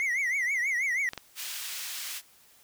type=tone with vibrato; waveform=triangle; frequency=2068 Hz; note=C7; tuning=21 cents flat; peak=-24 dBFS; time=0-1.09 s; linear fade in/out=0 ms; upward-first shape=triangle; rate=6.2 Hz; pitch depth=180 cents each way
type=clicks; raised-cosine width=0.2 ms; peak=-19 dBFS; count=2; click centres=1.134 / 1.177 s
type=high-pass noise; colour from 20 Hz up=pink; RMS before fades=-37 dBFS; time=1.35-2.22 s; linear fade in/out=50 ms; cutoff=2400 Hz; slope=12 dB/octave
effects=white hiss -59 dBFS RMS until 2.63 s